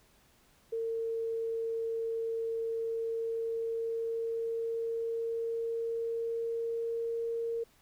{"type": "tone with pitch glide", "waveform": "sine", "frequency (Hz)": [454.7, 461.6], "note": ["A#4", "A#4"], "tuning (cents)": [-43, -17], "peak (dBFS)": -31, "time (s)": [0.72, 7.64], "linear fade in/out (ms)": 10, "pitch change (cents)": 26, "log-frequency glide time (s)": [2.71, 7.19], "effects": ["pink hiss -65 dBFS RMS until 7.81 s"]}